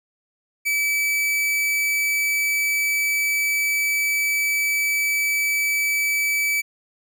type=tone; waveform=45% pulse; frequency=2300 Hz; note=D7; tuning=37 cents flat; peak=-19 dBFS; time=0.65-6.62 s; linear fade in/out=20 ms; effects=none